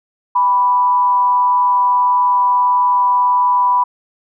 sine tone with frequency modulation, 987.8 Hz, B5, in tune, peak -10 dBFS, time 0.35-3.84 s, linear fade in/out 10 ms, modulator 174 Hz, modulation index 0.26, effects none

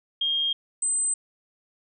sine tone pair in turn, 3227 / 8132 Hz, G7 / B8, +50 / +50 cents, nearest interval octave + major third, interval 1600 cents, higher second, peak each -22 dBFS, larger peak neither, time 0.21-0.53 / 0.82-1.14 s, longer neither, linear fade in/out 5 ms, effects none

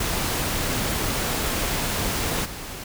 pink noise with level steps, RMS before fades -25 / -35 dBFS, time 0-2.84 s, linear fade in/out 5 ms, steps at 2.44 s, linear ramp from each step 20 ms, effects none

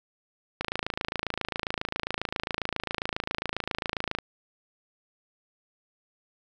click train, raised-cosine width 0.3 ms, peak -12 dBFS, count 99, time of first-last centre 0.61-4.187 s, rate 27.4 Hz, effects none

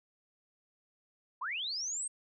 sine linear sweep, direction up, 900 to 8560 Hz, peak -34 dBFS, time 1.41-2.08 s, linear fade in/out 10 ms, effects none

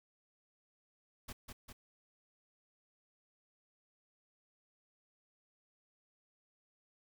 pink noise with echo, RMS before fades -45 dBFS, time 1.28-1.33 s, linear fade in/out 10 ms, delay 200 ms, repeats 2, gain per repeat -3 dB, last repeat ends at 1.73 s, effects none

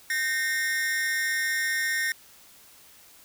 45% pulse tone with amplitude modulation, 1836 Hz, A#6, 27 cents flat, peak -21 dBFS, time 0.1-2.12 s, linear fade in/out 2 ms, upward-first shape sine, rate 285 Hz, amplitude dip 80%, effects white hiss -53 dBFS RMS until 3.24 s

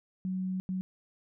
sine tone bursts at uneven times, 186.5 Hz, F#3, 14 cents sharp, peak -30 dBFS, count 2, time 0.25-0.6 / 0.69-0.81 s, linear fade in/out 0 ms, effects none

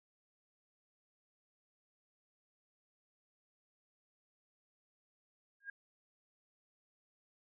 sine tone with exponential growth, 1623 Hz, G#6, 40 cents flat, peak -38 dBFS, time 5.6-5.7 s, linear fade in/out 5 ms, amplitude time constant 20 ms, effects none

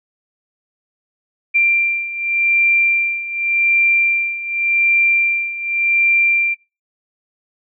sine beating tone pair, 2368 / 2368.87 Hz, D7 / D7, +14 / +14 cents, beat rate 0.87 Hz, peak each -18 / -14 dBFS, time 1.54-6.55 s, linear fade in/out 20 ms, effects noise-tail reverb RT60 0.3 s tail -25 dB re dry

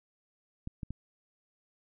clicks, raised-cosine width 5 ms, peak -25 dBFS, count 3, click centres 0.674 / 0.832 / 0.906 s, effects none

